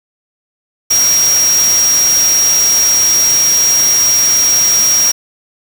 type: tone in noise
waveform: sine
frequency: 5640 Hz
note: F8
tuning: 16 cents sharp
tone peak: -8 dBFS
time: 0.9-5.12 s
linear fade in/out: 10 ms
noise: white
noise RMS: -18 dBFS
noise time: 0.9-5.12 s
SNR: +7 dB
effects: none